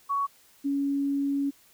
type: tone pair in turn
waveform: sine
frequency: 1119 / 279.8 Hz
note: C#6 / C#4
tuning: +16 / +16 cents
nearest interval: 2 octaves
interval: 2400 cents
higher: first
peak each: -24 dBFS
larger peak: neither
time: 0.09-0.27 / 0.64-1.51 s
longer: second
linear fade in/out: 20 ms
effects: white hiss -59 dBFS RMS until 1.73 s